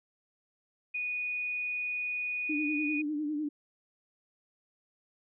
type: tone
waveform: sine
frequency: 2470 Hz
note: D#7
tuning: 13 cents flat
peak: -31 dBFS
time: 0.94-3.02 s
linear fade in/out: 10 ms
type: tone with vibrato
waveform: sine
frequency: 299.9 Hz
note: D4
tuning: 36 cents sharp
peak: -30 dBFS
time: 2.49-3.49 s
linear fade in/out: 10 ms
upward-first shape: sine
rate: 10 Hz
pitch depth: 59 cents each way
effects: none